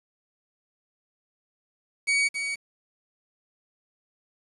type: tone with echo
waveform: 40% pulse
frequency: 2254 Hz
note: C#7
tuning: 28 cents sharp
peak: -20 dBFS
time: 2.07-2.29 s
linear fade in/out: 20 ms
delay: 270 ms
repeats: 1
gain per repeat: -7 dB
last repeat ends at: 2.56 s
effects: resampled to 24000 Hz + 8-bit

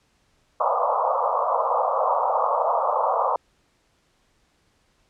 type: band-pass noise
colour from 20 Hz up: white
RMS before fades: -22 dBFS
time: 0.6-3.36 s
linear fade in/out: 2 ms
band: 490 to 1200 Hz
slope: 96 dB/octave
effects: pink hiss -65 dBFS RMS until 5.09 s + low-pass 8000 Hz 12 dB/octave

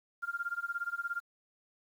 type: tone with tremolo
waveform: sine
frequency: 1396.9 Hz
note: F6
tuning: in tune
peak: -30 dBFS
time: 0.22-1.21 s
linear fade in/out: 20 ms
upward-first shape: sine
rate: 17 Hz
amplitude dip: 95%
effects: 10-bit

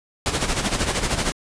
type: noise with tremolo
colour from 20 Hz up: pink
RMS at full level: -20 dBFS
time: 0.26-1.32 s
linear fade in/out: 0 ms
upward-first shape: sine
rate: 13 Hz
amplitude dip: 65%
effects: resampled to 22050 Hz

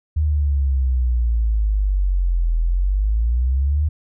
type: exponential two-way sweep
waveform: sine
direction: down then up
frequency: 77.78 to 40.79 to 77.78 Hz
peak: -15 dBFS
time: 0.16-3.89 s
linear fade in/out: 10 ms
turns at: 2.58 s
effects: none

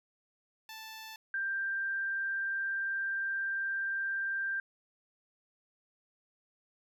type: tone pair in turn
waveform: 10% pulse / sine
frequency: 880 / 1580.7 Hz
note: A5 / G6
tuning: 0 / +14 cents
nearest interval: minor seventh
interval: 1014 cents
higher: second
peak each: -36 / -31 dBFS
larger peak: second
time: 0.69-1.16 / 1.34-4.6 s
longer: second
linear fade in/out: 2 ms
effects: none

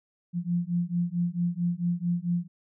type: beating tone pair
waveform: sine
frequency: 171.8 / 176.3 Hz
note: F3 / F3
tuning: -28 / +17 cents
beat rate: 4.5 Hz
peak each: -28 dBFS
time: 0.33-2.48 s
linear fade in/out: 50 ms
effects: none

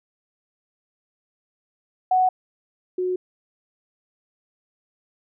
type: tone pair in turn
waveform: sine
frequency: 742 / 365.8 Hz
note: F#5 / F#4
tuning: +5 / -20 cents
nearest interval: octave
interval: 1225 cents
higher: first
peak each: -15 / -21 dBFS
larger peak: first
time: 2.11-2.29 / 2.98-3.16 s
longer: neither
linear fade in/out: 5 ms
effects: none

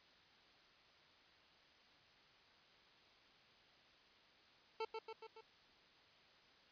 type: tone with echo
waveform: 25% pulse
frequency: 445 Hz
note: A4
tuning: 20 cents sharp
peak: -36 dBFS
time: 4.8-4.85 s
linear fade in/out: 5 ms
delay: 140 ms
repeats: 4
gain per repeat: -4 dB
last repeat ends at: 5.41 s
effects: white hiss -67 dBFS RMS until 6.71 s + resampled to 11025 Hz

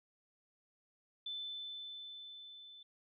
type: tone with level ramp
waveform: sine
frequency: 3520 Hz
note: A7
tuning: in tune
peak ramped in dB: -39 to -53 dBFS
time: 1.26-2.83 s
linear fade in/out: 5 ms
effects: none

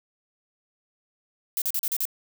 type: noise bursts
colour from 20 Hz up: violet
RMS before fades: -26 dBFS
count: 6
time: 1.57-2.053 s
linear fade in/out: 0 ms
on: 48 ms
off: 39 ms
effects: none

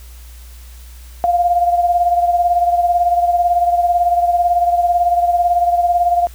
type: beating tone pair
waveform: sine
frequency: 698.5 / 716.5 Hz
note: F5 / F5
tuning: 0 / +44 cents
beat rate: 18 Hz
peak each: -12 / -19 dBFS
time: 1.24-6.27 s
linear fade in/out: 0 ms
effects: added 60 Hz sine -34 dBFS peak until 6.34 s + white hiss -45 dBFS RMS until 6.34 s

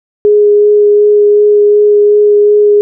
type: tone with vibrato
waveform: sine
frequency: 415.3 Hz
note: G#4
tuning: in tune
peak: -3 dBFS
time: 0.25-2.81 s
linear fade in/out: 0 ms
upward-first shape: sine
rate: 2.7 Hz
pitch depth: 9 cents each way
effects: none

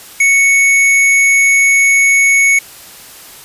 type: tone with tanh clipping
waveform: sine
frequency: 2217 Hz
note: C#7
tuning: in tune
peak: -8 dBFS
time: 0.2-2.59 s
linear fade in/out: 5 ms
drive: 18 dB
effects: white hiss -35 dBFS RMS until 3.44 s + resampled to 32000 Hz

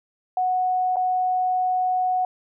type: tone with dropouts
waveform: sine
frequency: 737 Hz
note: F#5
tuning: 7 cents flat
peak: -19 dBFS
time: 0.37-2.25 s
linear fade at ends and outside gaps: 2 ms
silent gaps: 0.959-0.967 s
effects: none

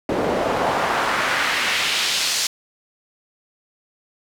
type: noise with band-pass filter sweep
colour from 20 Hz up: pink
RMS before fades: -21 dBFS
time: 0.09-2.47 s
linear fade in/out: 2 ms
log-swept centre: 420 to 5600 Hz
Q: 1.2
effects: none

